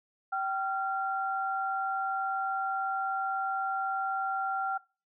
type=tone pair together; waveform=sine; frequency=774 / 1379.1 Hz; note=G5 / F6; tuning=-22 / -22 cents; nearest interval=minor seventh; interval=1000 cents; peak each=-31 / -31 dBFS; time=0.32-4.78 s; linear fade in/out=10 ms; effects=noise-tail reverb RT60 0.3 s tail -20 dB re dry